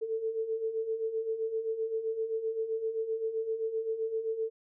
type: beating tone pair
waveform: sine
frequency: 440 / 447.7 Hz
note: A4 / A4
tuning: 0 / +30 cents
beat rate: 7.7 Hz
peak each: -37 / -31 dBFS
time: 0.01-4.5 s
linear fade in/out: 20 ms
effects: none